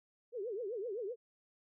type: tone with vibrato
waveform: sine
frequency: 436.7 Hz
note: A4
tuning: 13 cents flat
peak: -37 dBFS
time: 0.32-1.16 s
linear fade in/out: 50 ms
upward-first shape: triangle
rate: 7.8 Hz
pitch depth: 290 cents each way
effects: none